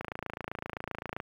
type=click train; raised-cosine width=0.5 ms; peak=-20 dBFS; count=34; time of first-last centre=0.01-1.201 s; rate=27.7 Hz; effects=high-pass 60 Hz 12 dB/octave + 9-bit